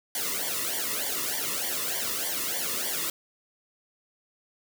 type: noise with flanger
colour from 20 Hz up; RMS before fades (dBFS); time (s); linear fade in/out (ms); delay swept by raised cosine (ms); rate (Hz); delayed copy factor
white; -30; 0.15-3.1; 2; 0.76 to 1.31; 3.3; -0.95
effects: none